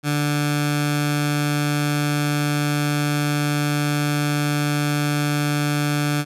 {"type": "tone with notch filter", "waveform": "15% pulse", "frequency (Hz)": 146.83, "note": "D3", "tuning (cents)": 0, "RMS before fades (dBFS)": -21, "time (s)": [0.03, 6.25], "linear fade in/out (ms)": 50, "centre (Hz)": 490, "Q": 1.1, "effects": ["resampled to 32000 Hz"]}